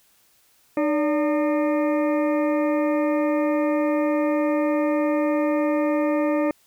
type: harmonic tone with a mistuned harmonic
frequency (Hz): 303.9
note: D#4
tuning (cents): -41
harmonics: 1 / 2 / 3 / 4 / 6 / 7 / 8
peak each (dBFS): -21 / -23 / -33 / -33 / -37 / -40 / -41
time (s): 0.77-6.51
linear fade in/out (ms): 2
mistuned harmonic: 2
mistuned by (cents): -79
effects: white hiss -60 dBFS RMS until 6.66 s